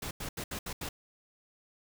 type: noise bursts at uneven times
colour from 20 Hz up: pink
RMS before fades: -38 dBFS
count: 6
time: 0.02-0.11 / 0.2-0.29 / 0.37-0.44 / 0.51-0.59 / 0.66-0.73 / 0.81-0.89 s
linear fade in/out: 5 ms
effects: none